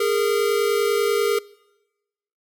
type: tone pair together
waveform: square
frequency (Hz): 409.5 / 459.6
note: G#4 / A#4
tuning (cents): -24 / -25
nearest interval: major second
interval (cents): 199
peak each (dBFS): -22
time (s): 0-1.39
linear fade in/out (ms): 5
effects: noise-tail reverb RT60 1.0 s tail -23 dB re dry